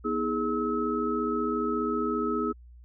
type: tone cluster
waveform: sine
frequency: 243.7 / 318.5 / 415.2 / 1291 Hz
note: B3 / D#4 / G#4 / E6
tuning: -23 / +41 / 0 / -37 cents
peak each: -31 / -32 / -30 / -31 dBFS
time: 0.04-2.53 s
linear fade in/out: 20 ms
effects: added 60 Hz sine -47 dBFS peak until 2.84 s